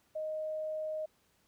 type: tone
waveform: sine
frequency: 622.3 Hz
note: D#5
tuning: in tune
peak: -34 dBFS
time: 0.15-1.06 s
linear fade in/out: 10 ms
effects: pink hiss -71 dBFS RMS until 1.47 s + high-pass 60 Hz 12 dB/octave